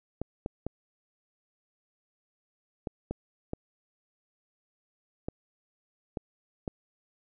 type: clicks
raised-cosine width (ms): 2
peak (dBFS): -19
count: 9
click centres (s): 0.216 / 0.461 / 0.666 / 2.872 / 3.11 / 3.534 / 5.285 / 6.172 / 6.678
effects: none